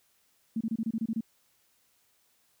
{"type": "tone bursts", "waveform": "sine", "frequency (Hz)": 224.8, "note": "A3", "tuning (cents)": 37, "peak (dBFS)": -27, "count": 9, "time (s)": [0.56, 1.208], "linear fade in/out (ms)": 5, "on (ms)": 48, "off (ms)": 27, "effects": ["white hiss -69 dBFS RMS until 2.6 s"]}